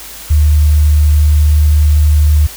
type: tone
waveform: sine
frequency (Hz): 75.1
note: D2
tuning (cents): +39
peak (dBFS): -5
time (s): 0.3-2.47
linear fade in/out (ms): 10
effects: added 50 Hz sine -39 dBFS peak until 2.56 s + white hiss -30 dBFS RMS until 2.56 s